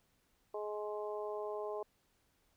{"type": "harmonic tone", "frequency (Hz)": 210, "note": "G#3", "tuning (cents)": 19, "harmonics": [2, 3, 4, 5], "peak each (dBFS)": [-40, -43, -47, -48], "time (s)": [0.54, 1.83], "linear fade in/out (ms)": 5, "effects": ["pink hiss -75 dBFS RMS until 2.56 s"]}